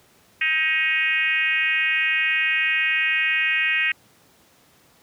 sine tone with frequency modulation, 2197 Hz, C#7, 16 cents flat, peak -18 dBFS, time 0.41-3.92 s, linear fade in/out 5 ms, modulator 306 Hz, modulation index 1.7, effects pink hiss -56 dBFS RMS until 5.02 s + high-pass 100 Hz 12 dB/octave

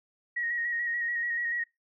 sine tone with vibrato, 1892 Hz, A#6, 25 cents sharp, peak -28 dBFS, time 0.36-1.64 s, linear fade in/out 10 ms, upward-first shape square, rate 6.9 Hz, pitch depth 25 cents each way, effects noise-tail reverb RT60 0.2 s tail -23 dB re dry

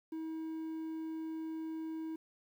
triangle tone with quantisation, 320 Hz, D#4, 49 cents sharp, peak -36 dBFS, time 0.12-2.16 s, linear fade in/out 5 ms, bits 11, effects none

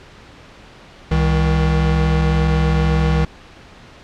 square tone pair together, 66.9 / 158.66 Hz, C2 / D#3, +39 / +34 cents, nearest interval octave + minor third, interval 1495 cents, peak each -17 dBFS, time 1.11-3.25 s, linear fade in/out 5 ms, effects pink hiss -42 dBFS RMS until 4.03 s + low-pass 4000 Hz 12 dB/octave

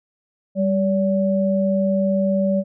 sine tone pair together, 196 / 572.6 Hz, G3 / D5, 0 / -44 cents, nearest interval octave + perfect fifth, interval 1856 cents, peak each -18 / -20 dBFS, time 0.55-2.64 s, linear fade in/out 50 ms, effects none

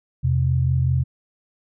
sine tone pair together, 84.7 / 129.85 Hz, E2 / C3, +48 / -13 cents, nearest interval perfect fifth, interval 739 cents, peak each -21 / -18 dBFS, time 0.23-1.04 s, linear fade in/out 20 ms, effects none

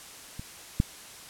clicks, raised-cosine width 5 ms, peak -25 / -9 dBFS, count 2, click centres 0.395 / 0.801 s, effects white hiss -46 dBFS RMS until 1.29 s + low-pass 11000 Hz 12 dB/octave

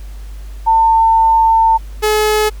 sine / sawtooth tone pair in turn, 899 / 426.7 Hz, A5 / G#4, +37 / +47 cents, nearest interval octave + minor second, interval 1290 cents, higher first, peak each -7 dBFS, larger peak neither, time 0.66-1.78 / 2.02-2.5 s, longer first, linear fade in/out 20 ms, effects added 50 Hz sine -26 dBFS peak until 2.6 s + pink hiss -45 dBFS RMS until 2.6 s

